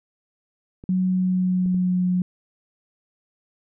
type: clicks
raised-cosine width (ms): 3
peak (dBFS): -26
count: 3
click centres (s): 0.839 / 1.66 / 1.745
type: tone with pitch glide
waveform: sine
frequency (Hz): 185 to 181.19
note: F#3 to F#3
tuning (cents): 0 to -36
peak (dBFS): -18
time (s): 0.89-2.22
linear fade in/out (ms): 2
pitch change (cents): -36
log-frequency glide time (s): 1.07-2.05
effects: none